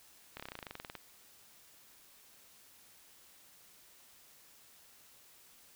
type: slowing click train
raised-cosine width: 0.3 ms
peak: -27 dBFS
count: 16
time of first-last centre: 0.37-0.953 s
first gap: 27 ms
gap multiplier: 1.05
effects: white hiss -61 dBFS RMS until 5.75 s